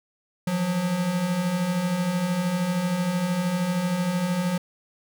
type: beating tone pair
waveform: square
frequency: 167 / 180 Hz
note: E3 / F#3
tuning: +23 / -47 cents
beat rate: 13 Hz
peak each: -32 / -24 dBFS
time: 0.47-4.58 s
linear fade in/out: 5 ms
effects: none